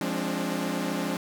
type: chord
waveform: sawtooth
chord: D half-diminished seventh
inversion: first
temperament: equal with one note detuned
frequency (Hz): 174.61 / 207.7 / 266.2 / 293.7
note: F3 / Ab3 / C4 / D4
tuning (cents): 0 / 0 / +30 / 0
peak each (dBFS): -29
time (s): 0.01-1.17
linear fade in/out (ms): 2
effects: none